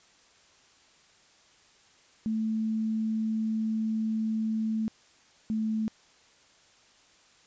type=tone pair in turn; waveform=sine; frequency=220 / 218.8 Hz; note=A3 / A3; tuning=0 / -9 cents; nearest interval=unison; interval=9 cents; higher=first; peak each=-26 dBFS; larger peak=neither; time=2.26-4.88 / 5.5-5.88 s; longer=first; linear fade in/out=0 ms; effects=white hiss -60 dBFS RMS until 7.46 s + resampled to 16000 Hz